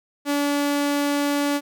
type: tone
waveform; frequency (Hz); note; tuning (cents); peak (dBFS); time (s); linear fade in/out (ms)
sawtooth; 287.2; D4; -39; -16; 0.25-1.61; 50
effects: none